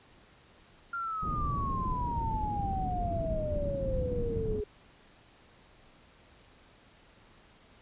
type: exponential sweep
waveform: sine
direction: down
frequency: 1396.9 to 415.3 Hz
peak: -32 dBFS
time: 0.93-4.64 s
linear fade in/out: 5 ms
type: low-pass noise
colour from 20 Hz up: pink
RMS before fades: -34 dBFS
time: 1.22-4.61 s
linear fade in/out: 10 ms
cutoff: 220 Hz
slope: 12 dB/octave
effects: pink hiss -59 dBFS RMS until 7.81 s + resampled to 8000 Hz